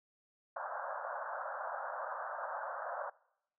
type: band-pass noise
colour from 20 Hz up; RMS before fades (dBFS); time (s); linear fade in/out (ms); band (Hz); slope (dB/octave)
pink; -41; 0.56-3.1; 5; 540 to 1600; 96
effects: noise-tail reverb RT60 0.8 s tail -23 dB re dry